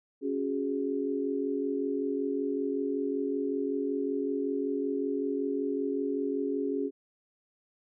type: chord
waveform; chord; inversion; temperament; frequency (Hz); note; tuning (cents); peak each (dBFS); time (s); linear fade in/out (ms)
sine; C# suspended fourth; none; equal; 277.2 / 370 / 415.3; C#4 / F#4 / G#4; 0 / 0 / 0; -31 / -35 / -32; 0.21-6.91; 50
effects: none